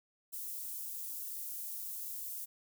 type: high-pass noise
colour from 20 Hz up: white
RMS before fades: -42 dBFS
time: 0.32-2.46 s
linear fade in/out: 20 ms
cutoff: 11000 Hz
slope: 12 dB/octave
effects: none